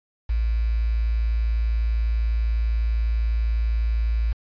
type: tone with quantisation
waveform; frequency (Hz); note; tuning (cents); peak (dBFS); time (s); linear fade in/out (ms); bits
sine; 56; A1; +31; -19; 0.29-4.33; 10; 7
effects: resampled to 11025 Hz